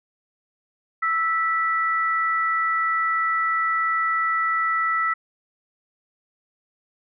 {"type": "tone pair together", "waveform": "sine", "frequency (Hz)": [1318.5, 1959.6], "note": ["E6", "B6"], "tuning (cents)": [0, -14], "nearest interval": "perfect fifth", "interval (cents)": 686, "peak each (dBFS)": [-21, -24], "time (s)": [1.02, 5.14], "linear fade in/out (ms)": 10, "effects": []}